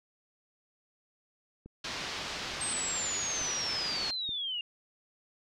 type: click train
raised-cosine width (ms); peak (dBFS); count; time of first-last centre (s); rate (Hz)
3; -34; 4; 1.66-4.292; 1.14
type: low-pass noise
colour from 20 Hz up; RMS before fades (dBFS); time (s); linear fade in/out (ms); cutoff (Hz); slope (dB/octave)
white; -38; 1.84-4.11; 5; 5100; 24
type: linear sweep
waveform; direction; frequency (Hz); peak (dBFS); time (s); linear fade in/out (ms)
sine; down; 8410 to 2783; -32; 2.61-4.61; 2
effects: none